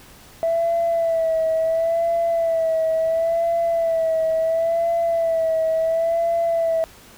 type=tone with vibrato; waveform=sine; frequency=659.3 Hz; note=E5; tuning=in tune; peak=-16 dBFS; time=0.43-6.84 s; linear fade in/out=0 ms; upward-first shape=sine; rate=0.72 Hz; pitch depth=41 cents each way; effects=tanh soft clip ceiling -13 dBFS + pink hiss -46 dBFS RMS until 7.17 s